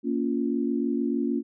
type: chord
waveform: sine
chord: Bb minor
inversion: none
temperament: just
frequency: 233.1 / 279.7 / 349.6 Hz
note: Bb3 / Db4 / F4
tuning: 0 / +16 / +2 cents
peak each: -27 / -27 / -30 dBFS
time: 0.03-1.43 s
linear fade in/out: 50 ms
effects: none